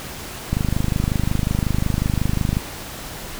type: click train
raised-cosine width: 5 ms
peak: -7 dBFS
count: 53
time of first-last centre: 0.53-2.569 s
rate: 25.5 Hz
effects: pink hiss -33 dBFS RMS until 3.39 s